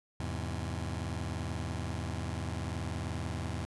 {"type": "chord", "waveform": "sawtooth", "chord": "E augmented", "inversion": "none", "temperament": "just", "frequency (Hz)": [82.41, 103.01, 128.76], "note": ["E2", "G#2", "B#2"], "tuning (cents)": [0, -14, -27], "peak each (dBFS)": [-33, -35, -37], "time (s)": [0.2, 3.65], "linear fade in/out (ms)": 0, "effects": ["resampled to 24000 Hz"]}